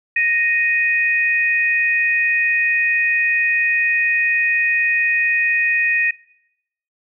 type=tone pair together; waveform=sine; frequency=1864.7 / 2489 Hz; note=A#6 / D#7; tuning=0 / 0 cents; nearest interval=perfect fourth; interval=500 cents; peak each=-17 dBFS; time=0.16-6.11 s; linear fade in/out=5 ms; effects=noise-tail reverb RT60 0.8 s tail -21 dB re dry